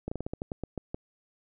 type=slowing click train; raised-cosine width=2 ms; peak=-20 dBFS; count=11; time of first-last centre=0.08-0.945 s; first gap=35 ms; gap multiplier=1.19; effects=none